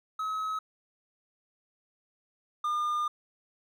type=tone pair in turn; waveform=triangle; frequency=1281 / 1209.1 Hz; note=E6 / D#6; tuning=-50 / -50 cents; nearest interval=minor second; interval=100 cents; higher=first; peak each=-28 / -25 dBFS; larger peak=second; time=0.19-0.59 / 2.64-3.08 s; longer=second; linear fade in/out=5 ms; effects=none